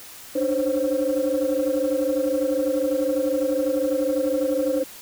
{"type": "tone cluster", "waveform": "sine", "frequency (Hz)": [290.5, 302.5, 520, 548], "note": ["D4", "D#4", "C5", "C#5"], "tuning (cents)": [-19, -49, -11, -20], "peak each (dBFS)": [-26, -27, -21, -27], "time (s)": [0.35, 4.84], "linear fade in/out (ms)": 10, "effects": ["tanh soft clip ceiling -14 dBFS", "white hiss -42 dBFS RMS until 5.01 s"]}